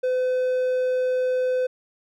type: tone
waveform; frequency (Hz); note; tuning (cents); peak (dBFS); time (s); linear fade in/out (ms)
triangle; 508; B4; +49; -18; 0.03-1.67; 10
effects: none